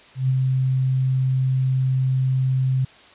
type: tone with ADSR envelope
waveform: sine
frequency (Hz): 130.81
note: C3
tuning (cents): 0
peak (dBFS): -15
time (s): 0.15-2.85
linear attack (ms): 140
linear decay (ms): 31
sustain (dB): -2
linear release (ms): 7
effects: white hiss -48 dBFS RMS until 3.14 s + resampled to 8000 Hz